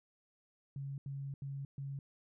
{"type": "tone bursts at uneven times", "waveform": "sine", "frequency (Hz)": 138.3, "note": "C#3", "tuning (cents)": -4, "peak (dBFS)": -39, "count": 4, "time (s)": [[0.76, 0.98], [1.06, 1.34], [1.42, 1.65], [1.78, 1.99]], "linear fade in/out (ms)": 2, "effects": []}